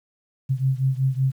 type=beating tone pair; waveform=sine; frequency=130.8 / 136.1 Hz; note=C3 / C#3; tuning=0 / -31 cents; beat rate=5.3 Hz; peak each=-21 / -23 dBFS; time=0.49-1.32 s; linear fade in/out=20 ms; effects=9-bit